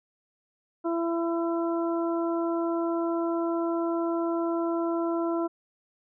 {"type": "harmonic tone", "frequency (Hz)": 335.6, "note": "E4", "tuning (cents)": 31, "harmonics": [1, 2, 3, 4], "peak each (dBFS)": [-26, -32, -36, -38], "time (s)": [0.84, 5.48], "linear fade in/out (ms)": 20, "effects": []}